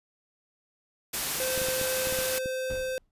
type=noise; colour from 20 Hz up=white; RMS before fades=-30 dBFS; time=1.13-2.39 s; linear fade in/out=10 ms
type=tone; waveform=square; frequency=518 Hz; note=C5; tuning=17 cents flat; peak=-30 dBFS; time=1.4-2.98 s; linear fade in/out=0 ms
type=clicks; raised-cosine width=3 ms; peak=-25 dBFS; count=8; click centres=1.577 / 1.617 / 1.686 / 1.814 / 2.072 / 2.125 / 2.188 / 2.459 s
type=noise with exponential decay; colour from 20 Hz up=brown; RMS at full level=-34 dBFS; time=2.7-3.11 s; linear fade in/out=1 ms; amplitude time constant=88 ms
effects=resampled to 32000 Hz